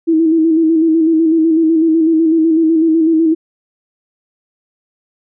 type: tone with vibrato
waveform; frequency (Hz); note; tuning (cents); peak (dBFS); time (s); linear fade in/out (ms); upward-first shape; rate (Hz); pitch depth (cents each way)
sine; 323.1; E4; -35; -8; 0.07-3.35; 20; square; 8; 38
effects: none